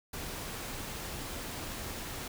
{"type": "noise", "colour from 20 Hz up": "pink", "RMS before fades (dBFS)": -40, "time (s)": [0.13, 2.28], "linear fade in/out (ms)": 5, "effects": []}